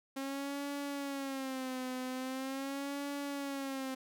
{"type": "tone with vibrato", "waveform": "sawtooth", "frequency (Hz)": 269.2, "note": "C4", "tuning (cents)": 49, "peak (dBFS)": -33, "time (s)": [0.16, 3.95], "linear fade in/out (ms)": 10, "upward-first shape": "sine", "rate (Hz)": 0.42, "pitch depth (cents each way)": 93, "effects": []}